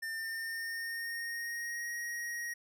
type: tone with pitch glide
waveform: square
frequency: 1800 to 1887.3 Hz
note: A6 to A#6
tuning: +39 to +21 cents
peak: -37 dBFS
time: 0.02-2.54 s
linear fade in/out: 10 ms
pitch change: +82 cents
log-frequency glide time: 0.16-1.91 s
effects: none